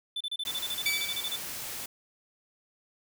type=tone bursts; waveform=triangle; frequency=3520 Hz; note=A7; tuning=in tune; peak=-29 dBFS; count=16; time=0.16-1.361 s; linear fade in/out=5 ms; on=46 ms; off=31 ms
type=noise; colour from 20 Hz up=white; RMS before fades=-38 dBFS; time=0.45-1.86 s; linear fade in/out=5 ms
type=tone with exponential decay; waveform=sawtooth; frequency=2295 Hz; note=D7; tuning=40 cents flat; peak=-21 dBFS; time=0.86-1.55 s; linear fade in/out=2 ms; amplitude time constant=150 ms
effects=none